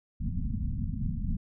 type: low-pass noise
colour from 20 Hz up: pink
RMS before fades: -31 dBFS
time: 0.2-1.37 s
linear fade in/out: 10 ms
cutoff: 250 Hz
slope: 96 dB/octave
effects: none